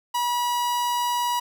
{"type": "tone", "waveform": "45% pulse", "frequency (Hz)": 969, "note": "B5", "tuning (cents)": -33, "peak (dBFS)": -22, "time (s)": [0.14, 1.4], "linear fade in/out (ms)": 10, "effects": []}